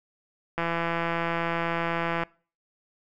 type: click train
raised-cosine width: 0.5 ms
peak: -13 dBFS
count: 279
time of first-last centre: 0.58-2.235 s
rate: 168 Hz
effects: noise-tail reverb RT60 0.4 s tail -24 dB re dry